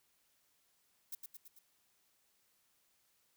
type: noise with echo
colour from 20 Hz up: violet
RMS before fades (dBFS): -43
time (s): 1.12-1.15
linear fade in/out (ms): 5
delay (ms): 110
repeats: 4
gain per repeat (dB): -4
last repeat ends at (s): 1.59
effects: white hiss -75 dBFS RMS until 3.36 s